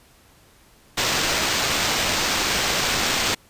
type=noise with sample-and-hold; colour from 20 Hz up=violet; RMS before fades=-22 dBFS; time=0.97-3.35 s; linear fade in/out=10 ms; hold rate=11025 Hz; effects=pink hiss -54 dBFS RMS until 3.49 s + resampled to 32000 Hz